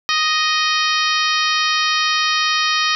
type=harmonic tone with a mistuned harmonic; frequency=622.3 Hz; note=D#5; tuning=in tune; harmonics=2 / 3 / 4 / 5 / 6 / 7 / 8 / 9; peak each=-20 / -22 / -23 / -24 / -25 / -25 / -26 / -27 dBFS; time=0.09-2.95 s; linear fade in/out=0 ms; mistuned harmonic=6; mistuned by=+15 cents; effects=none